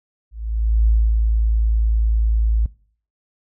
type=tone with ADSR envelope; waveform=sine; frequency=55 Hz; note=A1; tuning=in tune; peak=-11 dBFS; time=0.31-2.66 s; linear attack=560 ms; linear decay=260 ms; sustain=-3 dB; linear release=3 ms; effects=noise-tail reverb RT60 0.5 s tail -22 dB re dry